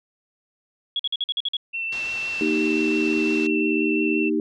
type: tone bursts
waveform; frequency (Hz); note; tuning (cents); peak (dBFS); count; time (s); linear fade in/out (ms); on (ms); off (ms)
sine; 3343; G#7; +11; -21; 8; 0.96-1.568; 2; 34; 48
type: tone with vibrato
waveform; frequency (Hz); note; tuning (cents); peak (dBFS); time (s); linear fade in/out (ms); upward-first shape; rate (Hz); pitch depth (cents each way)
sine; 2692; E7; +36; -25; 1.73-4.3; 20; triangle; 5.8; 15
type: low-pass noise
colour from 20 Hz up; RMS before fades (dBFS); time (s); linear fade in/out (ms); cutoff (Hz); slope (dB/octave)
white; -39; 1.92-3.47; 5; 5300; 24
type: chord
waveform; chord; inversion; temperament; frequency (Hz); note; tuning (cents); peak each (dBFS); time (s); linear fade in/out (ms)
sine; Eb major; second; equal; 233.1 / 311.1 / 392; Bb3 / Eb4 / G4; 0 / 0 / 0; -26 / -22 / -25; 2.41-4.4; 2
effects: none